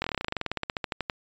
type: slowing click train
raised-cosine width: 0.3 ms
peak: -12 dBFS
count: 23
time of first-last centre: 0.02-1.098 s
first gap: 22 ms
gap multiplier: 1.07
effects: resampled to 16000 Hz